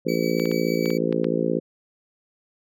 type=harmonic tone; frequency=56.6 Hz; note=A1; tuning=50 cents sharp; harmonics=3 / 4 / 5 / 6 / 7 / 8 / 9; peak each=-28 / -28 / -28 / -28 / -28 / -28 / -28 dBFS; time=0.05-1.6 s; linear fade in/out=20 ms
type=tone with tremolo; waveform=25% pulse; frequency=2284 Hz; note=D7; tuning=49 cents flat; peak=-28 dBFS; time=0.08-0.98 s; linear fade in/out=10 ms; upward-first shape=square; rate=6.7 Hz; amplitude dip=30%
type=clicks; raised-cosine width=0.3 ms; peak=-19 dBFS; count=7; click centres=0.398 / 0.456 / 0.515 / 0.858 / 0.904 / 1.126 / 1.244 s
effects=none